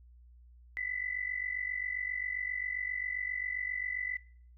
sine tone pair together, 1975.5 / 2023 Hz, B6 / B6, 0 / +41 cents, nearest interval unison, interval 41 cents, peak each -37 / -36 dBFS, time 0.77-4.17 s, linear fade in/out 0 ms, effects noise-tail reverb RT60 0.5 s tail -18 dB re dry + added 60 Hz sine -54 dBFS peak until 4.57 s

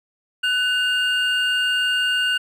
triangle tone pair together, 1494.4 / 2821 Hz, F#6 / F7, +17 / +17 cents, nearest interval major seventh, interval 1100 cents, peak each -19 dBFS, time 0.43-2.38 s, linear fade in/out 10 ms, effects none

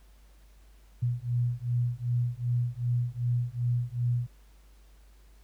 sine beating tone pair, 120 / 122.6 Hz, B2 / B2, -49 / -12 cents, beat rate 2.6 Hz, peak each -29 dBFS, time 1.02-4.27 s, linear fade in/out 10 ms, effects added 50 Hz sine -53 dBFS peak until 5.43 s + pink hiss -65 dBFS RMS until 5.43 s

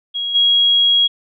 sine tone with level steps, 3300 Hz, G#7, 12 cents flat, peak -19 / -10 dBFS, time 0.14-1.08 s, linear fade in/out 20 ms, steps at 0.34 s, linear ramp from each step 20 ms, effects none

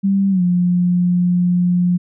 sine tone with pitch glide, 196 to 177.67 Hz, G3 to F3, 0 to +30 cents, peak -12 dBFS, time 0.03-1.98 s, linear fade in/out 20 ms, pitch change -170 cents, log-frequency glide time 0.3-0.42 s, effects none

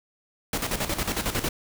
pink noise with tremolo, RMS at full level -26 dBFS, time 0.53-1.49 s, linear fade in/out 2 ms, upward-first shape square, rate 11 Hz, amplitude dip 65%, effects none

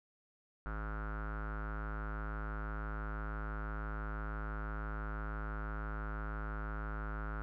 square tone with low-pass filter, 53 Hz, G#1, 36 cents sharp, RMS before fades -40 dBFS, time 0.66-7.42 s, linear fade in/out 0 ms, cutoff 1400 Hz, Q 8.2, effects none

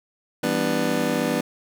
25% pulse chord, E minor seventh, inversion none, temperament just, 164.81 / 197.78 / 247.2 / 296.7 Hz, E3 / G3 / B3 / D4, 0 / +16 / +2 / +18 cents, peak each -26 / -25 / -21 / -23 dBFS, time 0.43-1.41 s, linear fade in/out 5 ms, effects none

